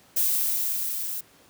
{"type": "noise with level ramp", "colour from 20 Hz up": "violet", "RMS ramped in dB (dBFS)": [-22, -32], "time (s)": [0.16, 1.21], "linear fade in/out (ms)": 10, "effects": ["pink hiss -56 dBFS RMS until 1.49 s", "high-pass 100 Hz 12 dB/octave"]}